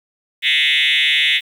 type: tone with frequency modulation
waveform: sine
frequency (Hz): 2794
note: F7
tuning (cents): 0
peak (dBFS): -11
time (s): 0.42-1.41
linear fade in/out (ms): 50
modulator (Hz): 149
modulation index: 6
effects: tanh soft clip ceiling -9 dBFS + 7-bit